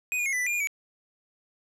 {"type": "tone with pitch steps", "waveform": "square", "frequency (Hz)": [2494, 2437, 2166, 1994, 1982, 2405, 2428, 2278], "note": ["D#7", "D#7", "C#7", "B6", "B6", "D7", "D#7", "C#7"], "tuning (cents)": [3, -37, -41, 16, 6, 41, -43, 47], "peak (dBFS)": -26, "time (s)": [0.12, 0.672], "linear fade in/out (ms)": 0, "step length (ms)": 69, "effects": ["low-pass 12000 Hz 12 dB/octave", "10-bit"]}